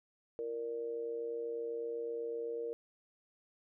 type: tone with amplitude modulation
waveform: sine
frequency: 466.2 Hz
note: A#4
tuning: in tune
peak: -33 dBFS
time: 0.39-2.73 s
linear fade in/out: 0 ms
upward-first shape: sine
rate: 128 Hz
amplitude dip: 65%
effects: none